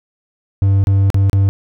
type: tone with dropouts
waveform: triangle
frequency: 98 Hz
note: G2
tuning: in tune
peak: -7 dBFS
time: 0.62-1.49 s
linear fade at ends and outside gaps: 0 ms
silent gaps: 0.84-0.871 / 1.102-1.144 / 1.297-1.331 s
effects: none